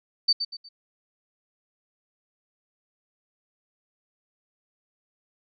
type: tone with echo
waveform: sine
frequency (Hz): 4582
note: D8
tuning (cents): -44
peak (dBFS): -16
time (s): 0.28-0.33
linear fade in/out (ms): 10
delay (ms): 120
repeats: 3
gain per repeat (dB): -9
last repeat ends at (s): 0.69
effects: none